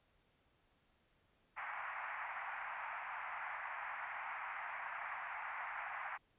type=band-pass noise; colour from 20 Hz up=pink; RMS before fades=-45 dBFS; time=1.56-6.18 s; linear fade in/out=20 ms; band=760 to 2300 Hz; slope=48 dB/octave; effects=pink hiss -75 dBFS RMS until 6.38 s + resampled to 8000 Hz